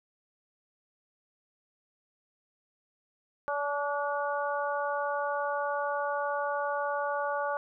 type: harmonic tone with a mistuned harmonic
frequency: 287.2 Hz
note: D4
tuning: 39 cents flat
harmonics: 2 / 3 / 4 / 5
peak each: -32 / -34 / -35 / -36 dBFS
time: 3.48-7.57 s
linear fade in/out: 0 ms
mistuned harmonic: 5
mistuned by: +18 cents
effects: none